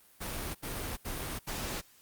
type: noise bursts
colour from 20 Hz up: pink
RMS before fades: -37 dBFS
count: 4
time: 0.2-1.816 s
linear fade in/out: 20 ms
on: 350 ms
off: 72 ms
effects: white hiss -61 dBFS RMS until 2.01 s + Opus 32 kbps